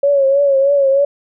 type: tone with vibrato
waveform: sine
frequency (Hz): 554.4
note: C#5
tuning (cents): 0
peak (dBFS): -9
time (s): 0.03-1.05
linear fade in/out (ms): 5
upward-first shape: triangle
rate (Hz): 3.2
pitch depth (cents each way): 64
effects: none